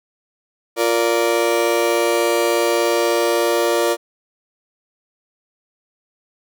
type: chord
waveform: 35% pulse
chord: Bb major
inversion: second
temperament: just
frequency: 349.6 / 466.2 / 582.7 Hz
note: F4 / Bb4 / D5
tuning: +2 / 0 / -14 cents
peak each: -18 dBFS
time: 0.76-3.97 s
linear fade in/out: 50 ms
effects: none